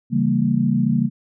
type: tone cluster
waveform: sine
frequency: 137.7 / 164.9 / 196.3 / 230 Hz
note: C#3 / E3 / G3 / A#3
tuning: -11 / +1 / +3 / -23 cents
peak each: -22 / -24 / -21 / -19 dBFS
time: 0.1-1.1 s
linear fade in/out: 50 ms
effects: none